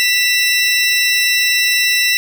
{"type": "tone pair together", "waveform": "25% pulse", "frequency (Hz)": [1975.5, 2696], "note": ["B6", "E7"], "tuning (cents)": [0, 38], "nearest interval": "perfect fourth", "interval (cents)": 538, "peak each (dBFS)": -11, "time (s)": [0, 2.17], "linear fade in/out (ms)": 0, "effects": []}